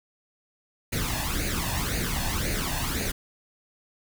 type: noise with flanger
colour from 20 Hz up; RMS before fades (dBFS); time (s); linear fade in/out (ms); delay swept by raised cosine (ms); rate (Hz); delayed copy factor
pink; -28; 0.92-3.12; 10; 0.45 to 1.16; 1.9; +0.7
effects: none